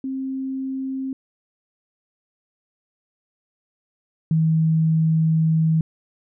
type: tone pair in turn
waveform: sine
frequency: 265.5 / 160.16 Hz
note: C4 / E3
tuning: +25 / -50 cents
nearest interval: major sixth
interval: 875 cents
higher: first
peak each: -24 / -15 dBFS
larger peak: second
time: 0.04-1.13 / 4.31-5.81 s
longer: second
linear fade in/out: 2 ms
effects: none